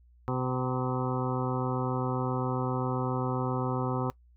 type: harmonic tone with a mistuned harmonic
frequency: 127.5 Hz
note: C3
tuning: 44 cents flat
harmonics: 1 / 2 / 3 / 4 / 6 / 7 / 8 / 9 / 10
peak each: -31 / -34 / -36 / -37 / -39 / -39 / -40 / -41 / -41 dBFS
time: 0.28-4.1 s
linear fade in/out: 0 ms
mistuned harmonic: 7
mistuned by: +32 cents
effects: noise-tail reverb RT60 0.1 s tail -21 dB re dry + added 60 Hz sine -56 dBFS peak until 4.36 s